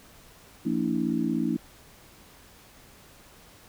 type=harmonic tone with a mistuned harmonic; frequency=57.1 Hz; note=A#1; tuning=35 cents flat; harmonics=3 / 4 / 5 / 6; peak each=-32 / -28 / -29 / -30 dBFS; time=0.65-1.57 s; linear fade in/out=10 ms; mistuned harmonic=6; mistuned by=-97 cents; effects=pink hiss -53 dBFS RMS until 3.68 s